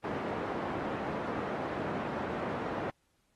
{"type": "band-pass noise", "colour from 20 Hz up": "pink", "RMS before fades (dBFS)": -36, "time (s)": [0.04, 2.9], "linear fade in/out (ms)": 0, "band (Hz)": [190, 1200], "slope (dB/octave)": 12, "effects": ["pink hiss -75 dBFS RMS until 3.35 s", "AAC 32 kbps"]}